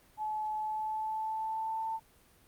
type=tone with pitch glide; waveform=sine; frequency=859 to 891.3 Hz; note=A5 to A5; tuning=-42 to +22 cents; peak=-32 dBFS; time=0.17-2 s; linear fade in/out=50 ms; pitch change=+64 cents; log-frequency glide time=0.56-1.89 s; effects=pink hiss -63 dBFS RMS until 2.47 s + Opus 32 kbps